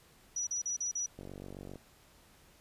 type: tone bursts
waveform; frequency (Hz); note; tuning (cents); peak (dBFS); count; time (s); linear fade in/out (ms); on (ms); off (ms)
sine; 5860; F#8; -18; -32; 5; 0.36-1.062; 5; 110; 38
type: click train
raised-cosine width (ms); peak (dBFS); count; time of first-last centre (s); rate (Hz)
2; -32; 28; 1.19-1.757; 47.6
effects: pink hiss -62 dBFS RMS until 2.6 s + resampled to 32000 Hz